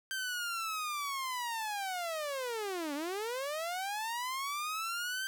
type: linear two-way sweep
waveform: sawtooth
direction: down then up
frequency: 1568 to 276.7 to 1568 Hz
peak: -31 dBFS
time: 0.11-5.27 s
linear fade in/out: 0 ms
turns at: 2.94 s
effects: none